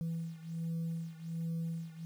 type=beating tone pair; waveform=sine; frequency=164.81 / 166.11 Hz; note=E3 / E3; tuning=0 / +14 cents; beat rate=1.3 Hz; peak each=-36 / -38 dBFS; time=0.01-2.05 s; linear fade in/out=0 ms; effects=tanh soft clip ceiling -32 dBFS + 10-bit